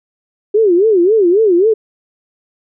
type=tone with vibrato; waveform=sine; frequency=392 Hz; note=G4; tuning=in tune; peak=-7 dBFS; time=0.54-1.74 s; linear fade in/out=10 ms; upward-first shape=sine; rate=3.7 Hz; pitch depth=240 cents each way; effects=none